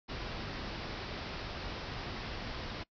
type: low-pass noise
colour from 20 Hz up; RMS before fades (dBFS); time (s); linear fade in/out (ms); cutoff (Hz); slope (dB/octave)
pink; -41; 0.08-2.84; 20; 5400; 96
effects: noise-tail reverb RT60 0.1 s tail -22 dB re dry